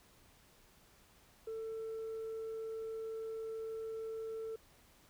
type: tone with tanh clipping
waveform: sine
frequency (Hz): 445.6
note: A4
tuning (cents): +22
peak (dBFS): -40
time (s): 1.47-4.56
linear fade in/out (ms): 5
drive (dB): 1
effects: pink hiss -65 dBFS RMS until 5.09 s